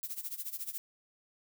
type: noise with tremolo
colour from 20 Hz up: violet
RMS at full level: -37 dBFS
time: 0.03-0.78 s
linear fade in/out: 0 ms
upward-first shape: sine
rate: 14 Hz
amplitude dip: 85%
effects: none